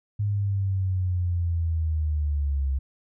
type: linear sweep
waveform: sine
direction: down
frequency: 103.83 to 66.3 Hz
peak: -22 dBFS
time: 0.19-2.79 s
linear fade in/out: 10 ms
effects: none

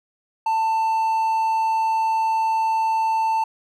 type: tone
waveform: triangle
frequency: 890 Hz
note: A5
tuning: 20 cents sharp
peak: -16 dBFS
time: 0.46-3.44 s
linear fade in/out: 5 ms
effects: none

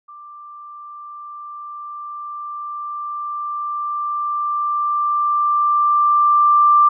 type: tone with level ramp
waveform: sine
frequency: 1181 Hz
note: D6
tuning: 9 cents sharp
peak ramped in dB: -36 to -8 dBFS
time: 0.08-6.89 s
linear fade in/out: 10 ms
effects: none

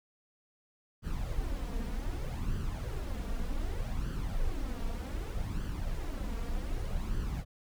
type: noise with flanger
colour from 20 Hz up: brown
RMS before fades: -34 dBFS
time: 1.02-7.45 s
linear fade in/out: 50 ms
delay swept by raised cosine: 0.65 to 4.35 ms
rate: 0.65 Hz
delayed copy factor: +0.6
effects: none

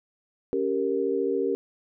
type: chord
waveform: sine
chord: G diminished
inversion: second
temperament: equal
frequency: 277.2 / 392 / 466.2 Hz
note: Db4 / G4 / Bb4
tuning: 0 / 0 / 0 cents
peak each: -30 / -26 / -27 dBFS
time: 0.53-1.55 s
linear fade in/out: 0 ms
effects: none

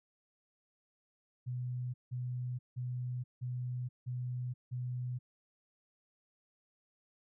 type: tone bursts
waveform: sine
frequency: 124.5 Hz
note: B2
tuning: 14 cents sharp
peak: -35 dBFS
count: 6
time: 1.46-5.19 s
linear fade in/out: 20 ms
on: 480 ms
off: 170 ms
effects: none

